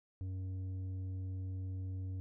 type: tone with tanh clipping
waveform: sine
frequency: 93.7 Hz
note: F#2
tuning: 22 cents sharp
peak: -39 dBFS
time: 0.21-2.2 s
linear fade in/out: 0 ms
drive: 7 dB
effects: none